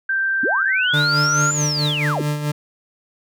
sine tone with pitch glide, 1568 to 1388.9 Hz, G6 to F6, 0 to -10 cents, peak -17 dBFS, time 0.09-1.51 s, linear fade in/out 5 ms, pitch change -210 cents, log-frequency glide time 0.65-1.14 s
sine linear two-way sweep, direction up then down, 210.4 to 7170 to 210.4 Hz, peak -20 dBFS, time 0.43-2.22 s, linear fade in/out 5 ms, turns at 1.53 s
40% pulse tone with tremolo, 148.4 Hz, D3, 18 cents sharp, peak -17 dBFS, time 0.93-2.52 s, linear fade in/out 10 ms, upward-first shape sine, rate 4.6 Hz, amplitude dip 55%
effects none

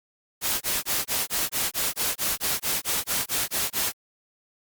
white noise bursts, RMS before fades -25 dBFS, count 16, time 0.41-3.925 s, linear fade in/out 50 ms, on 200 ms, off 21 ms, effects Opus 48 kbps

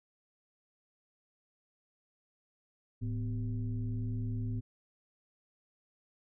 sine tone with frequency modulation, 109.6 Hz, A2, 6 cents flat, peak -32 dBFS, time 3.01-4.61 s, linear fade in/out 20 ms, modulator 140 Hz, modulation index 0.76, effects none

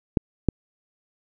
clicks, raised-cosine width 3 ms, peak -5 dBFS, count 2, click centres 0.172 / 0.487 s, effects none

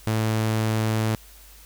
sawtooth tone, 110 Hz, A2, in tune, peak -17 dBFS, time 0.07-1.15 s, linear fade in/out 0 ms, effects added 50 Hz sine -48 dBFS peak until 1.65 s + white hiss -50 dBFS RMS until 1.65 s

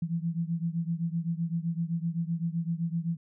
sine beating tone pair, 164.81 / 172.61 Hz, E3 / F3, 0 / -20 cents, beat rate 7.8 Hz, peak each -30 / -32 dBFS, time 0.02-3.17 s, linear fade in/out 5 ms, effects none

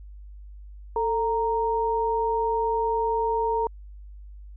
sine tone pair together, 445.5 / 930 Hz, A4 / A#5, +22 / -4 cents, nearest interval octave + minor second, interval 1274 cents, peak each -25 / -24 dBFS, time 0.96-3.67 s, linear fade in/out 2 ms, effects added 50 Hz sine -40 dBFS peak until 4.56 s

